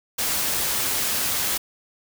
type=noise; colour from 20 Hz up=white; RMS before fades=-24 dBFS; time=0.18-1.58 s; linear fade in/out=10 ms; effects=none